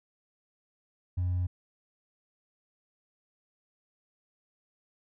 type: tone with hard clipping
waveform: triangle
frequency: 90 Hz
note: F#2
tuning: 47 cents flat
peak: -26 dBFS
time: 1.17-1.47 s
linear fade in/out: 10 ms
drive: 2 dB
effects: none